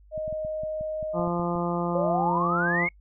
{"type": "tone", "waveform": "sine", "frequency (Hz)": 622.3, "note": "D#5", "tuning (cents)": 0, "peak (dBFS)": -28, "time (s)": [0.11, 1.29], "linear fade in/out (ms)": 50}
{"type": "clicks", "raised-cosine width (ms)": 5, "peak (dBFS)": -28, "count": 11, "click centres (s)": [0.178, 0.279, 0.327, 0.449, 0.635, 0.81, 1.028, 1.196, 1.276, 1.397, 1.556]}
{"type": "harmonic tone", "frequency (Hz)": 173.2, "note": "F3", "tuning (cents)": -14, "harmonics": [1, 2, 3, 4, 5, 6, 7], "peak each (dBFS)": [-28, -31, -33, -34, -35, -36, -36], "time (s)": [1.13, 2.89], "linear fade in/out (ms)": 50}
{"type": "exponential sweep", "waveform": "sine", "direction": "up", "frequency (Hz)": [523.3, 2217], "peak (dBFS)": -24, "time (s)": [1.95, 2.89], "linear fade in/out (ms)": 5}
{"effects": ["noise-tail reverb RT60 0.1 s tail -26 dB re dry", "added 50 Hz sine -51 dBFS peak until 3 s"]}